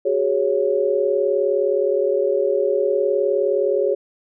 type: chord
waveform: sine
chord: F# suspended second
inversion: none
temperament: equal with one note detuned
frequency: 375.8 / 415.3 / 554.4 Hz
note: F#4 / G#4 / C#5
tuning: +27 / 0 / 0 cents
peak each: -22 / -20 / -20 dBFS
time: 0.05-3.95 s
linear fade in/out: 10 ms
effects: none